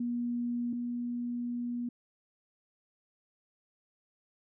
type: tone pair in turn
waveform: sine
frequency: 240.1 / 241.1 Hz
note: B3 / B3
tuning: -49 / -41 cents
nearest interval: unison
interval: 8 cents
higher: second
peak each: -30 / -32 dBFS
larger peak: first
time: 0-0.73 / 0.73-1.89 s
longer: second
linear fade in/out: 5 ms
effects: none